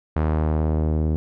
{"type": "tone with low-pass filter sweep", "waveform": "sawtooth", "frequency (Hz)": 77.78, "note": "D#2", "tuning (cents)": 0, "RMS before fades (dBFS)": -21, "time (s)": [0.16, 1.16], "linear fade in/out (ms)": 0, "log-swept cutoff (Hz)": [1400, 370], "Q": 0.92, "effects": []}